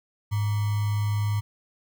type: tone with sample-and-hold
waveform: sine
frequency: 104.1 Hz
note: G#2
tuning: 5 cents sharp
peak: -22 dBFS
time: 0.31-1.41 s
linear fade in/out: 20 ms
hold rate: 1050 Hz
effects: none